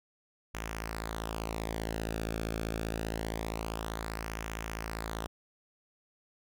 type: tone with flanger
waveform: sawtooth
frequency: 55.2 Hz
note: A1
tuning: 6 cents sharp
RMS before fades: -37 dBFS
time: 0.54-5.27 s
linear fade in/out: 10 ms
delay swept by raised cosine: 0.23 to 1.02 ms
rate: 0.25 Hz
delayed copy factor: -0.65
effects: none